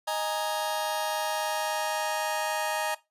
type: chord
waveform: sawtooth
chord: D# suspended fourth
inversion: none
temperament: just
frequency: 622.3 / 829.7 / 933.4 Hz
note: D#5 / G#5 / A#5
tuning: 0 / -2 / +2 cents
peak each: -28 dBFS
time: 0.07-2.95 s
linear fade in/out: 10 ms
effects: noise-tail reverb RT60 0.2 s tail -17 dB re dry + resampled to 32000 Hz